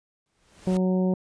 pink noise with exponential growth, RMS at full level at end -38 dBFS, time 0.26-0.77 s, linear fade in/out 1 ms, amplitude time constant 110 ms
harmonic tone, 185 Hz, F#3, in tune, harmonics 1 / 2 / 3 / 4 / 5, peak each -21 / -28 / -31 / -40 / -42 dBFS, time 0.67-1.14 s, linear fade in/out 2 ms
effects resampled to 22050 Hz

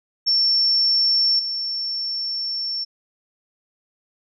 sine tone with level steps, 5430 Hz, F8, 50 cents flat, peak -15 / -23 dBFS, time 0.26-2.85 s, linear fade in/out 20 ms, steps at 1.39 s, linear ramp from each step 5 ms, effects none

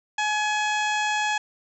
harmonic tone with a mistuned harmonic, 846 Hz, G#5, 32 cents sharp, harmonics 1 / 2 / 3 / 4 / 5 / 6 / 7 / 8 / 9, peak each -25 / -27 / -30 / -33 / -41 / -43 / -42 / -39 / -43 dBFS, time 0.18-1.38 s, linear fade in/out 5 ms, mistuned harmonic 4, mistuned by -27 cents, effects none

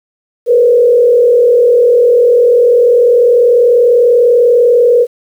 sine tone with frequency modulation, 483 Hz, B4, 39 cents flat, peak -4 dBFS, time 0.46-5.07 s, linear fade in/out 50 ms, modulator 40.2 Hz, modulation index 0.73, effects 7-bit

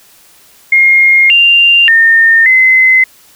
sine tone with pitch steps, 2135 / 2786 / 1821 / 2049 Hz, C7 / F7 / A#6 / C7, +34 / -5 / -41 / -37 cents, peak -3 dBFS, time 0.72-3.04 s, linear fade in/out 5 ms, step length 580 ms, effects white hiss -43 dBFS RMS until 3.35 s

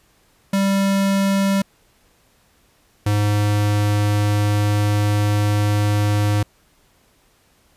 square tone pair in turn, 196 / 103.83 Hz, G3 / G#2, 0 / 0 cents, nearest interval major seventh, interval 1100 cents, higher first, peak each -16 dBFS, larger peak neither, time 0.53-1.62 / 3.06-6.43 s, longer second, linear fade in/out 5 ms, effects pink hiss -58 dBFS RMS until 7.76 s + resampled to 32000 Hz

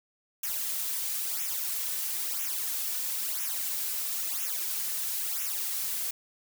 blue noise with flanger, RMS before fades -32 dBFS, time 0.43-6.11 s, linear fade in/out 5 ms, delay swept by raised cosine 0.22 to 3.72 ms, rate 1 Hz, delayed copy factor -0.85, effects none

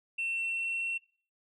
sine tone with pitch glide, 2700 to 2716 Hz, E7 to F7, +41 to -49 cents, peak -29 dBFS, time 0.18-0.98 s, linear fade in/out 10 ms, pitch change +10 cents, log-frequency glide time 0.31-0.87 s, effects noise-tail reverb RT60 0.4 s tail -20 dB re dry + tanh soft clip ceiling -28 dBFS

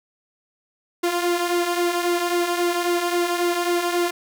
sawtooth tone with flanger, 349.2 Hz, F4, in tune, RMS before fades -22 dBFS, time 1.03-4.11 s, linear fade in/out 10 ms, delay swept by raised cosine 1.6 to 3.4 ms, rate 3.7 Hz, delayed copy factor -0.55, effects none

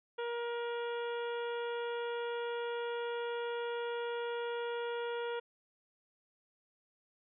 harmonic tone with a mistuned harmonic, 473.1 Hz, A#4, 26 cents sharp, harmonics 1 / 2 / 3 / 4 / 5 / 6 / 7, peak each -36 / -43 / -45 / -52 / -54 / -53 / -52 dBFS, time 0.18-5.4 s, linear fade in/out 10 ms, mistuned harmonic 7, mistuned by +25 cents, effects none

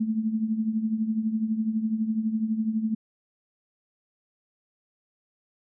sine tone with tremolo, 219.9 Hz, A3, 1 cent flat, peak -20 dBFS, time 0-2.95 s, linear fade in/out 10 ms, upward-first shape triangle, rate 12 Hz, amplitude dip 75%, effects none

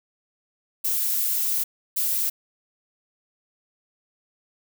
violet noise bursts at uneven times, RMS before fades -24 dBFS, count 2, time 0.84-1.64 / 1.96-2.3 s, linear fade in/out 10 ms, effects none

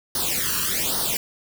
white noise with flanger, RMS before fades -24 dBFS, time 0.15-1.17 s, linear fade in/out 2 ms, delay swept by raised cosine 0.2 to 0.71 ms, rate 1.2 Hz, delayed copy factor +0.85, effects none

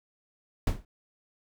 brown noise with exponential decay, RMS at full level -19 dBFS, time 0.67-0.85 s, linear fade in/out 2 ms, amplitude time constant 37 ms, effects none

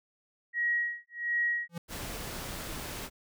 sine tone with tremolo, 1900 Hz, A#6, 33 cents sharp, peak -25 dBFS, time 0.53-1.68 s, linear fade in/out 50 ms, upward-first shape sine, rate 1.4 Hz, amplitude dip 100%
square tone with exponential growth, 170.2 Hz, F3, 44 cents flat, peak -32 dBFS, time 1.69-1.78 s, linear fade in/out 5 ms, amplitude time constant 18 ms
pink noise, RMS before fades -39 dBFS, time 1.88-3.1 s, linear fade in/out 50 ms
effects none

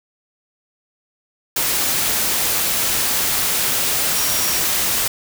sine tone in noise, 5620 Hz, F8, 10 cents sharp, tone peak -26 dBFS, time 4.16-4.59 s, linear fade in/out 5 ms, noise white, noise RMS -19 dBFS, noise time 1.56-5.08 s, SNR -10 dB, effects none

